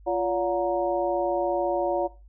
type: tone cluster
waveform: sine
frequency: 348 / 570 / 724 / 933 Hz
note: F4 / C#5 / F#5 / A#5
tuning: -6 / +48 / -38 / +1 cents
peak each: -28 / -26 / -28 / -32 dBFS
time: 0.06-2.08 s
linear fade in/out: 20 ms
effects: noise-tail reverb RT60 0.3 s tail -18 dB re dry + added 50 Hz sine -47 dBFS peak until 2.28 s